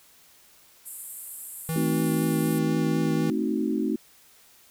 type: band-pass noise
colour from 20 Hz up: white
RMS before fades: -40 dBFS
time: 0.85-2.6 s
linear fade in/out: 20 ms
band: 7500 to 14000 Hz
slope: 96 dB/octave
type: tone with vibrato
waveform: square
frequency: 161 Hz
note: E3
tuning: 41 cents flat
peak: -27 dBFS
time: 1.69-3.3 s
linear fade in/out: 0 ms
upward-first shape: triangle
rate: 4 Hz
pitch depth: 16 cents each way
type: chord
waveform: sine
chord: A diminished seventh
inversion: none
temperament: equal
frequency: 220 / 261.6 / 311.1 / 370 Hz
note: A3 / C4 / Eb4 / Gb4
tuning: 0 / 0 / 0 / 0 cents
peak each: -28 / -29 / -28 / -31 dBFS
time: 1.76-3.96 s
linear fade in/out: 2 ms
effects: white hiss -56 dBFS RMS until 4.7 s